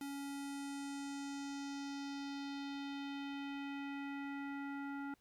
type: tone with low-pass filter sweep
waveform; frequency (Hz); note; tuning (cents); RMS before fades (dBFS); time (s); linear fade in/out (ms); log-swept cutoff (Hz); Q
square; 280; C#4; +18; -44; 0.01-5.14; 2; 12000 to 1500; 2
effects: pink hiss -75 dBFS RMS until 5.2 s